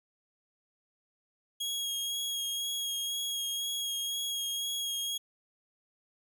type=tone with vibrato; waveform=sawtooth; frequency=3290 Hz; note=G#7; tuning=17 cents flat; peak=-29 dBFS; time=1.6-5.18 s; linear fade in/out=10 ms; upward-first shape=sine; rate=2 Hz; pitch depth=18 cents each way; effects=none

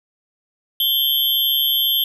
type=tone cluster; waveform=sine; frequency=3080 / 3222 / 3472 / 11520 Hz; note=G7 / G7 / A7 / F#9; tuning=-31 / +47 / -24 / -47 cents; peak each=-21 dBFS; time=0.8-2.04 s; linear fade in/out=2 ms; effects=none

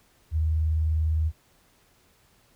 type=tone with vibrato; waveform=sine; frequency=78.6 Hz; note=D#2; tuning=18 cents sharp; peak=-21 dBFS; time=0.31-1.32 s; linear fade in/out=50 ms; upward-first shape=sine; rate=20 Hz; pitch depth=74 cents each way; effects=pink hiss -62 dBFS RMS until 2.55 s

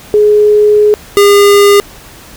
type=tone pair in turn; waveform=sine / square; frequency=419.7 / 405.3 Hz; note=G#4 / G#4; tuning=+18 / -42 cents; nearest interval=minor second; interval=60 cents; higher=first; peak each=-3 dBFS; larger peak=neither; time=0.14-0.94 / 1.17-1.8 s; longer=first; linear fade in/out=0 ms; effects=pink hiss -34 dBFS RMS until 2.36 s

